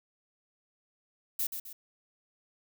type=noise with echo; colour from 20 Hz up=violet; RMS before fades=-31 dBFS; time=1.39-1.47 s; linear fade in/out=5 ms; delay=130 ms; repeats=2; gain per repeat=-7 dB; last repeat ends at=1.73 s; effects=none